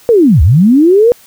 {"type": "linear two-way sweep", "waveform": "sine", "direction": "down then up", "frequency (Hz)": [493.9, 65.41, 493.9], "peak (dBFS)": -3, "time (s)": [0.09, 1.12], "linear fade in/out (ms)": 0, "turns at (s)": 0.42, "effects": ["white hiss -42 dBFS RMS until 1.26 s"]}